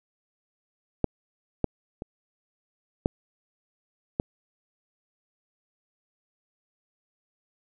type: clicks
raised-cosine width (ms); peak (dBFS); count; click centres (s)
2; -8 / -9 / -21 / -8 / -11; 5; 1.043 / 1.643 / 2.021 / 3.059 / 4.199
effects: none